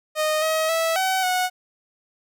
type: tone with pitch steps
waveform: sawtooth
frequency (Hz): 618 / 634 / 654 / 757 / 734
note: D#5 / D#5 / E5 / F#5 / F#5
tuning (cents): -12 / +32 / -14 / +39 / -14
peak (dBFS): -16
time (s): 0.15-1.5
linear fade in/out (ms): 50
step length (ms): 270
effects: none